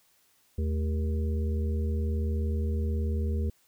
harmonic tone with a mistuned harmonic, 78.8 Hz, D#2, 23 cents sharp, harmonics 1 / 3 / 5 / 6, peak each -26 / -36 / -40 / -42 dBFS, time 0.58-3.5 s, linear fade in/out 5 ms, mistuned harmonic 3, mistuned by -140 cents, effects white hiss -66 dBFS RMS until 3.67 s

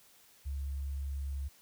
sine tone with sample-and-hold, 69.3 Hz, C#2, in tune, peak -34 dBFS, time 0.45-1.49 s, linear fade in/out 20 ms, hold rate 8820 Hz, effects white hiss -62 dBFS RMS until 1.61 s

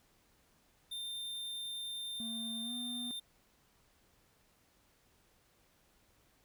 square tone, 3610 Hz, A7, 44 cents sharp, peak -40 dBFS, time 0.91-3.2 s, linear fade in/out 10 ms
triangle tone with pitch glide, 227.3 to 242.2 Hz, A#3 to B3, -43 to -34 cents, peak -40 dBFS, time 2.2-3.11 s, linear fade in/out 0 ms, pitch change +109 cents, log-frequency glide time 2.62-2.73 s
effects pink hiss -70 dBFS RMS until 6.44 s

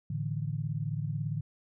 sine chord, A suspended fourth, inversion none, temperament equal, 110 / 146.83 / 164.81 Hz, A2 / D3 / E3, 0 / 0 / 0 cents, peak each -35 / -33 / -38 dBFS, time 0.1-1.41 s, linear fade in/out 5 ms, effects none

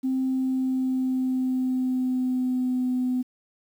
sine tone with pitch glide, 261.6 to 252.3 Hz, C4 to B3, 0 to +37 cents, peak -21 dBFS, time 0.03-3.23 s, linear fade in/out 20 ms, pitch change -63 cents, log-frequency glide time 0.24-2.93 s, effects tanh soft clip ceiling -18 dBFS + 9-bit

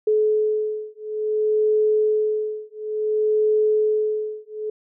sine beating tone pair, 428.4 / 428.97 Hz, A4 / A4, -46 / -44 cents, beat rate 0.57 Hz, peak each -21 dBFS, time 0.07-4.7 s, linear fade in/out 5 ms, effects none

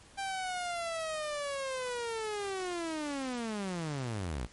sawtooth linear sweep, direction down, 791 to 52.6 Hz, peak -30 dBFS, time 0.17-4.47 s, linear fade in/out 20 ms, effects pink hiss -57 dBFS RMS until 4.52 s + MP3 48 kbps

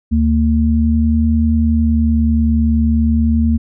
sine tone pair together, 76 / 227.6 Hz, D#2 / A#3, -40 / -41 cents, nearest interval octave + perfect fifth, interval 1899 cents, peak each -13 dBFS, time 0.11-3.58 s, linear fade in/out 20 ms, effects none

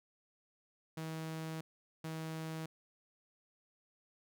sawtooth tone bursts at uneven times, 160 Hz, D#3, 49 cents sharp, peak -36 dBFS, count 2, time 0.97-1.61 / 2.04-2.66 s, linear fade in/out 5 ms, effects none

